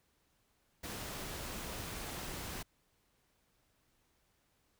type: noise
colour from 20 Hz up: pink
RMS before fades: -43 dBFS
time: 0.83-2.63 s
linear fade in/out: 10 ms
effects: pink hiss -75 dBFS RMS until 4.79 s